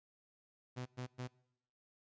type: tone bursts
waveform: sawtooth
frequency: 125.6 Hz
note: B2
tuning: 30 cents sharp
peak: -37 dBFS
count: 3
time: 0.76-1.28 s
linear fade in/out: 20 ms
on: 100 ms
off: 110 ms
effects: noise-tail reverb RT60 0.8 s tail -24 dB re dry + resampled to 16000 Hz